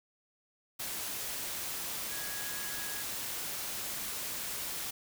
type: tone in noise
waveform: sine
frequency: 1661.2 Hz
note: G#6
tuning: in tune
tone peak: -45 dBFS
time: 2.11-3.03 s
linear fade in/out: 10 ms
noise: white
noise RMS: -38 dBFS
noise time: 0.79-4.91 s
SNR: -10 dB
effects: none